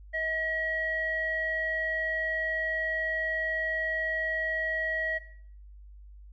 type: tone with low-pass filter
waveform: square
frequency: 638 Hz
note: D#5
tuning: 43 cents sharp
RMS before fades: -31 dBFS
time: 0.13-5.19 s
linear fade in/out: 20 ms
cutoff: 1900 Hz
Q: 6.2
effects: noise-tail reverb RT60 0.6 s tail -17 dB re dry + added 50 Hz sine -46 dBFS peak until 6.32 s